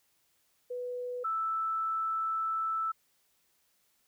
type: tone pair in turn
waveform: sine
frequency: 493.9 / 1318.6 Hz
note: B4 / E6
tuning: 0 / 0 cents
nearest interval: octave + perfect fourth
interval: 1700 cents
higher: second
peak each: -34 / -29 dBFS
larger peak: second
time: 0.7-1.24 / 1.24-2.92 s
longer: second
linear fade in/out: 10 ms
effects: white hiss -72 dBFS RMS until 4.07 s